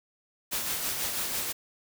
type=noise with tremolo; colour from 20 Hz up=white; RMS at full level=-30 dBFS; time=0.51-1.53 s; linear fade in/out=20 ms; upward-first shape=sine; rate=6.1 Hz; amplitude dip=35%; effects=none

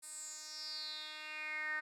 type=tone with band-pass filter sweep; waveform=10% pulse; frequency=307 Hz; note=D#4; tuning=23 cents flat; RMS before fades=-44 dBFS; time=0.02-1.81 s; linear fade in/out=20 ms; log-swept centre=9200 to 1700 Hz; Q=7.1; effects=none

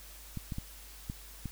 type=clicks; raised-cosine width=5 ms; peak=-24 dBFS; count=5; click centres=0.373 / 0.522 / 0.584 / 1.099 / 1.457 s; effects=added 50 Hz sine -51 dBFS peak until 1.51 s + white hiss -52 dBFS RMS until 1.51 s

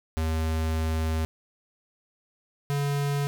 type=tone pair in turn; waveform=square; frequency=79.9 / 142.37 Hz; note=D#2 / C#3; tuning=+47 / +47 cents; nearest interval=minor seventh; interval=1000 cents; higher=second; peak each=-25 dBFS; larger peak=neither; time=0.17-1.25 / 2.7-3.27 s; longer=first; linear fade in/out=0 ms; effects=none

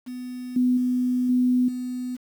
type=tone with level steps; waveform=sine; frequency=250 Hz; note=B3; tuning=21 cents sharp; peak=-31 / -17 / -20 / -17 / -27 dBFS; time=0.06-2.17 s; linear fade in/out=20 ms; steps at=0.56 / 0.77 / 1.29 / 1.68 s; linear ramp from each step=5 ms; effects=8-bit

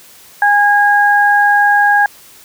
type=tone pair together; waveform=sine; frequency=820 / 1637.6 Hz; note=G#5 / G#6; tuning=-22 / -25 cents; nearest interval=octave; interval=1197 cents; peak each=-10 dBFS; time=0.42-2.06 s; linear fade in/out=2 ms; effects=white hiss -41 dBFS RMS until 2.44 s

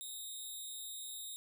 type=tone with amplitude modulation; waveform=10% pulse; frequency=3729 Hz; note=A#7; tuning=in tune; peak=-33 dBFS; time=0.01-1.36 s; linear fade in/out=0 ms; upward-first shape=sine; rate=227 Hz; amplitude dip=55%; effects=none

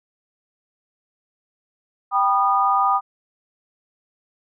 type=chord; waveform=sine; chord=G augmented; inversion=none; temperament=just; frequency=784 / 980 / 1225 Hz; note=G5 / B5 / D#6; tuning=0 / -14 / -27 cents; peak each=-20 / -22 / -18 dBFS; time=2.11-3.01 s; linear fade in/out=50 ms; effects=none

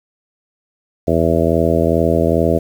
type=harmonic tone; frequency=82.41 Hz; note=E2; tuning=in tune; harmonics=1 / 2 / 3 / 4 / 5 / 6 / 7 / 8; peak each=-20 / -20 / -20 / -20 / -20 / -20 / -20 / -20 dBFS; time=1.07-2.59 s; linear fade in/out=10 ms; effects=7-bit

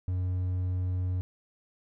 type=tone; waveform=triangle; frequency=91.3 Hz; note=F#2; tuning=23 cents flat; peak=-25 dBFS; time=0.08-1.21 s; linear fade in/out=0 ms; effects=none

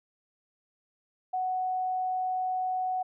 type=tone; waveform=sine; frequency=742 Hz; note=F#5; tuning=5 cents sharp; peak=-27 dBFS; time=1.33-3.03 s; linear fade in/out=10 ms; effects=none

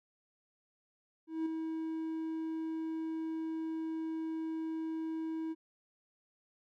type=tone with ADSR envelope; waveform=triangle; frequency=321.4 Hz; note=E4; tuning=44 cents flat; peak=-28 dBFS; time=1.27-5.55 s; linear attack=190 ms; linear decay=5 ms; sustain=-5 dB; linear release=35 ms; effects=none

